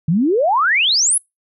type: exponential sweep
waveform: sine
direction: up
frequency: 148.3 to 11175 Hz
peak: -12 dBFS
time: 0.08-1.18 s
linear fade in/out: 5 ms
effects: noise-tail reverb RT60 0.2 s tail -26 dB re dry